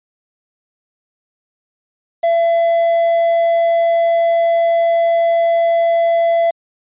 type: tone with quantisation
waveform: triangle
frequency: 673 Hz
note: E5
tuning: 36 cents sharp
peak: -9 dBFS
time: 2.23-6.51 s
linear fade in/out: 10 ms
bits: 6
effects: resampled to 8000 Hz